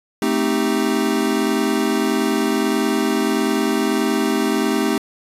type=chord; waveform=square; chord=A half-diminished seventh; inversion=none; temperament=equal; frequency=220 / 261.6 / 311.1 / 392 Hz; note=A3 / C4 / Eb4 / G4; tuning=0 / 0 / 0 / 0 cents; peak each=-23 dBFS; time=0.22-4.98 s; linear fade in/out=2 ms; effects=resampled to 32000 Hz